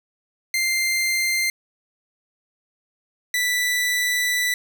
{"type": "tone pair in turn", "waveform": "sawtooth", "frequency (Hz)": [2093, 1975.5], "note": ["C7", "B6"], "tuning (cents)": [0, 0], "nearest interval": "minor second", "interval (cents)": 100, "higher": "first", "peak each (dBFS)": -16, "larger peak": "neither", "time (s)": [[0.54, 1.5], [3.34, 4.54]], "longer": "second", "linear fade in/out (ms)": 2, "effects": []}